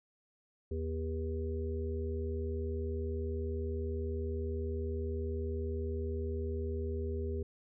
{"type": "harmonic tone", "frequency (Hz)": 80, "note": "D#2", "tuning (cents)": 49, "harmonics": [1, 3, 5, 6], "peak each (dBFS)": [-35, -44, -39, -46], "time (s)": [0.71, 7.43], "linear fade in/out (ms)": 5, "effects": []}